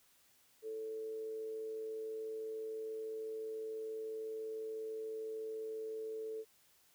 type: tone with amplitude modulation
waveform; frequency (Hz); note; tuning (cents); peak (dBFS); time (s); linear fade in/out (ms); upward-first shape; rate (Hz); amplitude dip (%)
sine; 440; A4; 0; -38; 0.62-6.45; 50; sine; 114; 35
effects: white hiss -69 dBFS RMS until 6.94 s